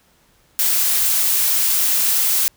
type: noise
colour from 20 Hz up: blue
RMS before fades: -17 dBFS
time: 0.59-2.48 s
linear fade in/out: 0 ms
effects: pink hiss -57 dBFS RMS until 2.56 s